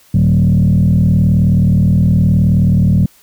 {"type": "tone with frequency modulation", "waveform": "sine", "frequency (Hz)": 140, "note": "C#3", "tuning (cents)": 18, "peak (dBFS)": -6, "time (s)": [0.14, 3.06], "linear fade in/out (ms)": 5, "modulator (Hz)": 39.1, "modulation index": 1.6, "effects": ["tanh soft clip ceiling -4 dBFS", "white hiss -48 dBFS RMS until 3.22 s"]}